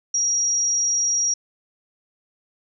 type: tone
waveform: sine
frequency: 5690 Hz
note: F8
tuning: 31 cents sharp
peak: -18 dBFS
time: 0.14-1.34 s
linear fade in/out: 5 ms
effects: none